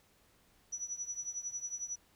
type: tone with tremolo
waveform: sine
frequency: 5900 Hz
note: F#8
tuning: 6 cents flat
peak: -34 dBFS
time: 0.72-1.96 s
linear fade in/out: 10 ms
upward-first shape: triangle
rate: 11 Hz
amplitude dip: 90%
effects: pink hiss -68 dBFS RMS until 2.15 s